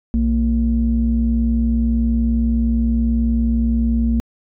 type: tone pair together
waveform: sine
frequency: 60.8 / 229.7 Hz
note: B1 / A#3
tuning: -26 / -25 cents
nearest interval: octave + major seventh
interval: 2301 cents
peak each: -16 dBFS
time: 0.14-4.2 s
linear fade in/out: 0 ms
effects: tanh soft clip ceiling -7 dBFS